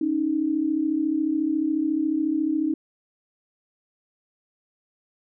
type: tone pair together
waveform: sine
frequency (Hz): 278.8 / 312.9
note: C#4 / D#4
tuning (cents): +10 / +10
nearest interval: major second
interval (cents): 200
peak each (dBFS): -26 / -22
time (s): 0.01-2.74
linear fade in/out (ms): 5
effects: none